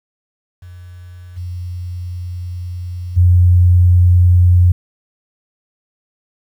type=tone with level steps; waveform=sine; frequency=89 Hz; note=F2; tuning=33 cents sharp; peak=-32 / -22 / -6 dBFS; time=0.62-4.72 s; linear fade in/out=5 ms; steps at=1.36 / 3.16 s; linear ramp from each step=20 ms; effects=8-bit